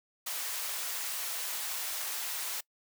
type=high-pass noise; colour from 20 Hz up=white; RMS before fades=-36 dBFS; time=0.26-2.61 s; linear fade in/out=10 ms; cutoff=650 Hz; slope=12 dB/octave; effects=noise-tail reverb RT60 0.1 s tail -23 dB re dry